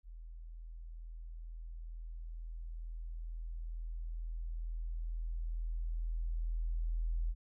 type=tone with level ramp; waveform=sine; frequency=41.1 Hz; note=E1; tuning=4 cents flat; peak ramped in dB=-46 to -31 dBFS; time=0.03-7.35 s; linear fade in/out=50 ms; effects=none